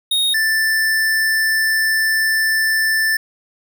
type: tone pair in turn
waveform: square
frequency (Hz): 3729 / 1767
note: A#7 / A6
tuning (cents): 0 / +7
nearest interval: octave + minor second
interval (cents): 1293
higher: first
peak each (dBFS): -15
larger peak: neither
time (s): 0.11-0.34 / 0.34-3.17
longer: second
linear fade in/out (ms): 5
effects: none